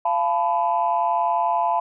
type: tone cluster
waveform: sine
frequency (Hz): 689 / 868 / 999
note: F5 / A5 / B5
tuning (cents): -24 / -24 / +20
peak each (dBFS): -22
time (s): 0.05-1.8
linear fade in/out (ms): 5
effects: tanh soft clip ceiling -10 dBFS